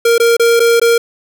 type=tone with dropouts; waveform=square; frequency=466.2 Hz; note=A#4; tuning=in tune; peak=-8 dBFS; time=0.05-0.98 s; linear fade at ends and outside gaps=5 ms; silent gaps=0.181-0.199 / 0.368-0.396 / 0.596-0.601 / 0.798-0.815 s; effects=none